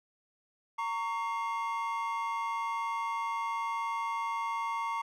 triangle tone cluster, 921 / 1120 / 2122 Hz, A#5 / C#6 / C7, -21 / +18 / +24 cents, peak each -32 / -33 / -40 dBFS, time 0.78-5.02 s, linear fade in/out 10 ms, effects none

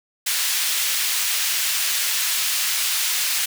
pink high-pass noise, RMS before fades -22 dBFS, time 0.26-3.46 s, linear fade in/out 10 ms, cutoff 2500 Hz, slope 12 dB/octave, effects none

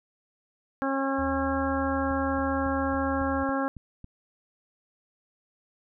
harmonic tone, 271.4 Hz, C#4, 36 cents flat, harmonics 1 / 2 / 3 / 4 / 5 / 6, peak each -28 / -31 / -33 / -34 / -35 / -36 dBFS, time 0.82-3.68 s, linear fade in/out 0 ms
sine tone with vibrato, 77.78 Hz, D#2, in tune, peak -34 dBFS, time 1.18-3.44 s, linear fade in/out 10 ms, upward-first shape sine, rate 3 Hz, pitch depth 10 cents each way
click train, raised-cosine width 5 ms, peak -30 dBFS, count 8, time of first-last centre 2.11-4.044 s, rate 3.62 Hz
effects none

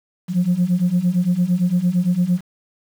sine beating tone pair, 173.3 / 182.1 Hz, F3 / F#3, -13 / -27 cents, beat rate 8.8 Hz, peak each -18 / -16 dBFS, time 0.28-2.41 s, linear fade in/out 50 ms, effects tanh soft clip ceiling -10 dBFS + 7-bit

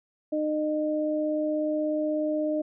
sine tone pair together, 305.5 / 611 Hz, D#4 / D#5, -32 / -32 cents, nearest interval octave, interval 1200 cents, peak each -27 dBFS, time 0.32-2.62 s, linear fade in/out 10 ms, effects none

